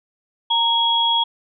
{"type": "tone pair together", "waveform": "sine", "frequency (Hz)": [926, 3318], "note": ["A#5", "G#7"], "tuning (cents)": [-12, -2], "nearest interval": "octave + minor seventh", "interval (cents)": 2210, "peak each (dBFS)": [-19, -17], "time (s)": [0.5, 1.24], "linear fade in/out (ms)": 10, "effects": []}